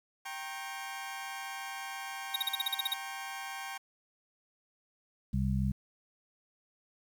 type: chord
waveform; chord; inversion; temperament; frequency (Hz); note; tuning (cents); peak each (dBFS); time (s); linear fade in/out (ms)
20% pulse; G diminished; none; equal with one note detuned; 784 / 932.3 / 1086.5; G5 / Bb5 / Db6; 0 / 0 / -35; -36 / -42 / -40; 0.25-3.78; 10
type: tone bursts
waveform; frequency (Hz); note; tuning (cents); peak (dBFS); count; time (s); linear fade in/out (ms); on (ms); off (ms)
square; 3767; A#7; +17; -28; 10; 2.34-2.937; 5; 21; 43
type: harmonic tone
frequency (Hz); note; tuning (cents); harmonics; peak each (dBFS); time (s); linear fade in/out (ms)
65.41; C2; 0; 1 / 2 / 3; -32 / -32 / -32; 5.33-5.72; 10
effects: 10-bit